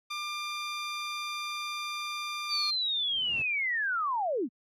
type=tone; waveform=15% pulse; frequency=1194 Hz; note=D6; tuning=28 cents sharp; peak=-27 dBFS; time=0.1-2.71 s; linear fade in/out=10 ms
type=linear sweep; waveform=sine; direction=down; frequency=4699 to 199.8 Hz; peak=-27 dBFS; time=2.48-4.49 s; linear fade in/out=50 ms
type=noise with exponential growth; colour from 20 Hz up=brown; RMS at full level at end=-38 dBFS; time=2.73-3.42 s; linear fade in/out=0 ms; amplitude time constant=150 ms
effects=high-pass 100 Hz 12 dB/octave + low-pass 8000 Hz 12 dB/octave